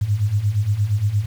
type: beating tone pair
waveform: sine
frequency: 98 / 106.6 Hz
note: G2 / G#2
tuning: 0 / +46 cents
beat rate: 8.6 Hz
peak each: -22 / -18 dBFS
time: 0.01-1.26 s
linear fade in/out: 10 ms
effects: 7-bit